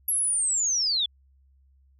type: linear sweep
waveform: sine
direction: down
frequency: 11440 to 3365 Hz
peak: -22 dBFS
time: 0.08-1.06 s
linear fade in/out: 5 ms
effects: added 67 Hz sine -57 dBFS peak until 1.99 s